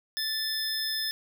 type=tone cluster; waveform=square; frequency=1761 / 3553 / 5140 Hz; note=A6 / A7 / E8; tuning=+1 / +16 / -45 cents; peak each=-36 / -35 / -31 dBFS; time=0.17-1.11 s; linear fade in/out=0 ms; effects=none